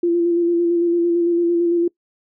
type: tone with vibrato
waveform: sine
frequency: 343 Hz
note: F4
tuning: 31 cents flat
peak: -14 dBFS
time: 0.03-1.88 s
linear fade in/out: 5 ms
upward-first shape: square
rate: 8.9 Hz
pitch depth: 19 cents each way
effects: noise-tail reverb RT60 0.1 s tail -24 dB re dry